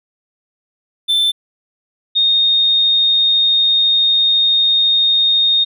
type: tone pair in turn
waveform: triangle / sine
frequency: 3539 / 3694 Hz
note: A7 / A#7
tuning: +9 / -16 cents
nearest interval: minor second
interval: 75 cents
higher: second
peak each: -10 / -10 dBFS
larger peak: neither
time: 1.08-1.32 / 2.15-5.65 s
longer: second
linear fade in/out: 20 ms
effects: none